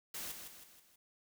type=noise with echo; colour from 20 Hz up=white; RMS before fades=-43 dBFS; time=0.14-0.32 s; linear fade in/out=5 ms; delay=160 ms; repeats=4; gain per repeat=-6 dB; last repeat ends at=0.96 s; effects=none